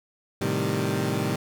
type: chord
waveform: 20% pulse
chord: A half-diminished seventh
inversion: none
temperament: equal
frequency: 110 / 130.81 / 155.56 / 196 Hz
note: A2 / C3 / Eb3 / G3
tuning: 0 / 0 / 0 / 0 cents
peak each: -25 dBFS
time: 0.41-1.36 s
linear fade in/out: 5 ms
effects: none